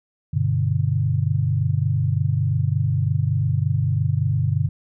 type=chord; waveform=sine; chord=G major; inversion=none; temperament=equal; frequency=98 / 123.47 / 146.83 Hz; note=G2 / B2 / D3; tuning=0 / 0 / 0 cents; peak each=-22 dBFS; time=0.33-4.69 s; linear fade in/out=10 ms; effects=none